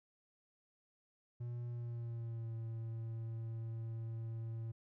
triangle tone with pitch glide, 120 to 113.59 Hz, B2 to A#2, -49 to -44 cents, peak -38 dBFS, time 1.4-4.72 s, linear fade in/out 10 ms, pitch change -95 cents, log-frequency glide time 1.68-2.53 s, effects none

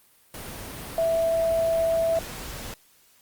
sine tone in noise, 659.3 Hz, E5, in tune, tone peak -20 dBFS, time 0.98-2.19 s, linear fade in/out 2 ms, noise pink, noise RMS -37 dBFS, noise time 0.34-2.74 s, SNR +14 dB, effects white hiss -59 dBFS RMS until 3.21 s + Opus 32 kbps

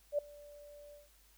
sine tone with ADSR envelope, 584 Hz, D5, 10 cents flat, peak -27 dBFS, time 0.12-1.09 s, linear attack 65 ms, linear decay 5 ms, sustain -24 dB, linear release 160 ms, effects added 50 Hz sine -66 dBFS peak until 1.37 s + white hiss -67 dBFS RMS until 1.37 s

